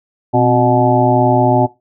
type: harmonic tone with a mistuned harmonic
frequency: 122.6 Hz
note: B2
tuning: 12 cents flat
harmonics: 1 / 2 / 3 / 5 / 6 / 7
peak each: -16 / -16 / -16 / -16 / -16 / -16 dBFS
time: 0.33-1.67 s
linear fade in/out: 20 ms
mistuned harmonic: 2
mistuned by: +92 cents
effects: noise-tail reverb RT60 0.2 s tail -18 dB re dry